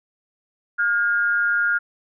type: tone pair together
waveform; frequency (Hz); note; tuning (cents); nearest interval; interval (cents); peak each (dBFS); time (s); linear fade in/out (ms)
sine; 1419.1 / 1625; F6 / G#6; +27 / -38; major second; 235; -18 / -24; 0.78-1.79; 20
effects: none